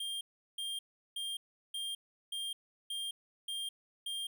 square tone bursts, 3201 Hz, G7, 36 cents sharp, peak -37 dBFS, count 8, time 0-4.27 s, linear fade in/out 5 ms, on 210 ms, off 370 ms, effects none

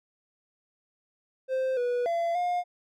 triangle tone with pitch steps, 522 / 488.2 / 679 / 711 Hz, C5 / B4 / F5 / F5, -4 / -20 / -49 / +31 cents, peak -23 dBFS, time 1.48-2.64 s, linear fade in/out 50 ms, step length 290 ms, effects none

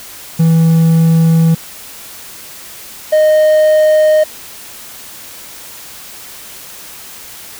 triangle tone pair in turn, 163.6 / 617.7 Hz, E3 / D#5, -13 / -13 cents, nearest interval octave + major seventh, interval 2300 cents, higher second, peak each -4 dBFS, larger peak neither, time 0.39-1.55 / 3.12-4.24 s, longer first, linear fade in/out 10 ms, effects white hiss -32 dBFS RMS until 7.59 s

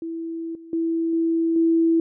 sine tone with level steps, 329.6 Hz, E4, in tune, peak -27 / -39 / -20 / -18 / -15 dBFS, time 0.02-2 s, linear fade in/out 2 ms, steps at 0.55 / 0.73 / 1.13 / 1.56 s, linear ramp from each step 2 ms, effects none

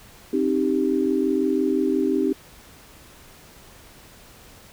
sine chord, C minor, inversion none, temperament equal with one note detuned, 265.3 / 311.1 / 392 Hz, C4 / Eb4 / G4, +24 / 0 / 0 cents, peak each -23 dBFS, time 0.33-2.33 s, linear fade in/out 5 ms, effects pink hiss -48 dBFS RMS until 4.72 s

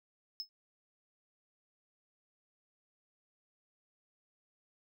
triangle tone with exponential decay, 5200 Hz, E8, 24 cents flat, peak -32 dBFS, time 0.4-0.49 s, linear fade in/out 0 ms, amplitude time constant 18 ms, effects none

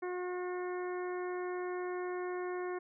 harmonic tone, 360.8 Hz, F#4, 44 cents flat, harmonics 1 / 2 / 3 / 4 / 5 / 6, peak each -36 / -45 / -46 / -50 / -50 / -54 dBFS, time 0.02-2.79 s, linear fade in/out 10 ms, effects none

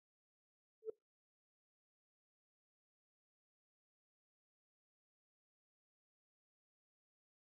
sine tone with exponential growth, 440 Hz, A4, in tune, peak -34 dBFS, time 0.82-0.9 s, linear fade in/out 5 ms, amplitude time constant 17 ms, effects noise-tail reverb RT60 0.2 s tail -23 dB re dry + tanh soft clip ceiling -31 dBFS

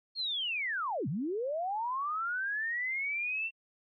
sine linear two-way sweep, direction down then up, 4335 to 119.5 to 2720 Hz, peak -31 dBFS, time 0.15-3.51 s, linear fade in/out 50 ms, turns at 1.08 s, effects AAC 32 kbps

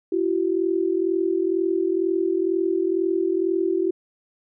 sine tone pair together, 337.9 / 380 Hz, E4 / F#4, +43 / +46 cents, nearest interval major second, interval 203 cents, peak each -22 dBFS, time 0.12-3.91 s, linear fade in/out 5 ms, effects none

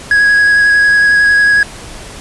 triangle tone with vibrato, 1661.2 Hz, G#6, in tune, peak -4 dBFS, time 0.11-1.63 s, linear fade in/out 2 ms, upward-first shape square, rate 11 Hz, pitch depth 9 cents each way, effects pink hiss -30 dBFS RMS until 2.2 s + resampled to 24000 Hz

